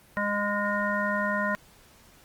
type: harmonic tone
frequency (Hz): 205.1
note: G#3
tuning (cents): -21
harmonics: 1 / 3 / 5 / 7 / 9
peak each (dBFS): -31 / -31 / -31 / -31 / -31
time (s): 0.17-1.55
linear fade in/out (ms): 0
effects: pink hiss -56 dBFS RMS until 2.24 s + Opus 32 kbps